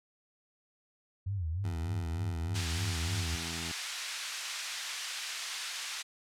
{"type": "tone with vibrato", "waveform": "sine", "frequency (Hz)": 89.3, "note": "F2", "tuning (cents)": 39, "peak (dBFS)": -31, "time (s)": [1.26, 3.36], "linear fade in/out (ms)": 10, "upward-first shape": "sine", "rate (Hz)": 3.3, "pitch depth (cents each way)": 220}
{"type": "tone", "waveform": "15% pulse", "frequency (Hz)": 83.1, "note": "E2", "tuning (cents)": 15, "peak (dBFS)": -33, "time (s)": [1.64, 3.72], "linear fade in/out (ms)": 5}
{"type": "band-pass noise", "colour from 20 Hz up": "white", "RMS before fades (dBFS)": -39, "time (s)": [2.54, 6.03], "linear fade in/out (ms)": 20, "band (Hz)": [1400, 5600], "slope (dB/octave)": 12}
{"effects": ["low-pass 12000 Hz 12 dB/octave"]}